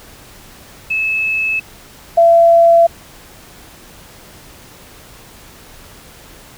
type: tone pair in turn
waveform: sine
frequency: 2600 / 674.9 Hz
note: E7 / E5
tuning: -24 / +41 cents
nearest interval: octave + major seventh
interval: 2335 cents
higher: first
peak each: -14 / -5 dBFS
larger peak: second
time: 0.9-1.6 / 2.17-2.87 s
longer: neither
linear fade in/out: 10 ms
effects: pink hiss -40 dBFS RMS until 6.57 s